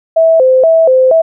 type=tone with vibrato; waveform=sine; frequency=581 Hz; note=D5; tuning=19 cents flat; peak=-4 dBFS; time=0.16-1.22 s; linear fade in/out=10 ms; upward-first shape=square; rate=2.1 Hz; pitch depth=200 cents each way; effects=none